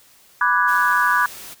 sine chord, G# half-diminished seventh, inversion first, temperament equal, 987.8 / 1174.7 / 1480 / 1661.2 Hz, B5 / D6 / F#6 / G#6, 0 / 0 / 0 / 0 cents, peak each -20 dBFS, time 0.41-1.26 s, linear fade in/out 2 ms
white noise, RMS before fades -37 dBFS, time 0.67-1.55 s, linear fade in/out 20 ms
effects white hiss -52 dBFS RMS until 1.6 s

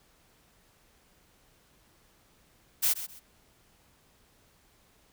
blue noise with echo, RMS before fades -25 dBFS, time 2.82-2.94 s, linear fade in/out 20 ms, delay 130 ms, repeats 2, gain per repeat -12 dB, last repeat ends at 3.2 s, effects pink hiss -64 dBFS RMS until 5.12 s

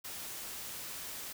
white noise, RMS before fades -43 dBFS, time 0.04-1.33 s, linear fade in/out 10 ms, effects none

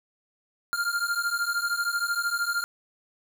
square beating tone pair, 1394 / 1407 Hz, F6 / F6, -4 / +12 cents, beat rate 13 Hz, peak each -29 dBFS, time 0.73-2.64 s, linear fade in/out 0 ms, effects 9-bit

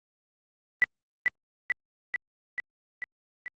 sine tone with echo, 1975.5 Hz, B6, in tune, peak -16 dBFS, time 0.82-0.84 s, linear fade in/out 0 ms, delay 440 ms, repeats 6, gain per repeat -3 dB, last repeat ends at 3.48 s, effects Opus 32 kbps

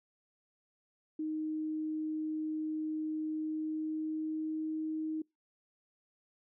sine tone with pitch glide, 311.1 to 313.8 Hz, D#4 to D#4, 0 to +15 cents, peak -33 dBFS, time 1.19-5.22 s, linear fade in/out 5 ms, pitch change +15 cents, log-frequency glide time 3.27-4.73 s, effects noise-tail reverb RT60 0.2 s tail -26 dB re dry

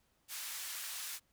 white band-pass noise, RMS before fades -43 dBFS, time 0.28-1.2 s, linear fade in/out 50 ms, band 1200 to 14000 Hz, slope 12 dB/octave, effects pink hiss -75 dBFS RMS until 1.32 s

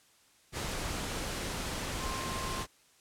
sine tone in noise, 1055 Hz, C6, 14 cents sharp, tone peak -39 dBFS, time 1.98-2.66 s, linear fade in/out 50 ms, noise pink, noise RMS -36 dBFS, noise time 0.52-2.67 s, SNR -6 dB, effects white hiss -64 dBFS RMS until 3 s + low-pass 10000 Hz 12 dB/octave

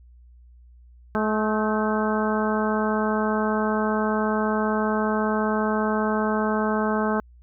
harmonic tone with a mistuned harmonic, 214.8 Hz, A3, 41 cents flat, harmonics 1 / 2 / 3 / 4 / 5 / 6 / 7, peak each -24 / -27 / -29 / -30 / -31 / -32 / -32 dBFS, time 1.15-7.2 s, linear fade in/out 0 ms, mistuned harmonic 7, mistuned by +41 cents, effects added 60 Hz sine -47 dBFS peak until 7.42 s

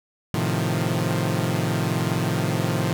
sawtooth chord, F dominant seventh, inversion first, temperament equal, 110 / 130.81 / 155.56 / 174.61 Hz, A2 / C3 / Eb3 / F3, 0 / 0 / 0 / 0 cents, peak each -23 dBFS, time 0.34-2.93 s, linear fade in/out 0 ms, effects none

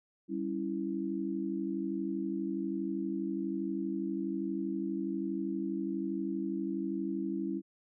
sine chord, C# diminished, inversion second, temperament equal, 196 / 277.2 / 329.6 Hz, G3 / C#4 / E4, 0 / 0 / 0 cents, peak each -37 / -37 / -35 dBFS, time 0.28-7.62 s, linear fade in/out 50 ms, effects none

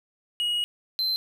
triangle tone pair in turn, 2895 / 4094 Hz, F#7 / C8, -38 / -38 cents, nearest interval tritone, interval 600 cents, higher second, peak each -22 dBFS, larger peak neither, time 0.4-0.64 / 0.99-1.16 s, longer first, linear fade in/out 0 ms, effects none

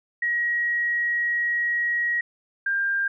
sine tone pair in turn, 1900 / 1596.2 Hz, A#6 / G6, +33 / +31 cents, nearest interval minor third, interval 302 cents, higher first, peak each -21 dBFS, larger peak neither, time 0.22-2.21 / 2.66-3.08 s, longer first, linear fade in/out 5 ms, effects none

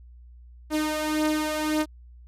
sawtooth beating tone pair, 306.5 / 308.3 Hz, D#4 / D#4, -26 / -16 cents, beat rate 1.8 Hz, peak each -21 / -25 dBFS, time 0.7-1.86 s, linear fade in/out 50 ms, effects added 60 Hz sine -45 dBFS peak until 2.27 s + resampled to 32000 Hz

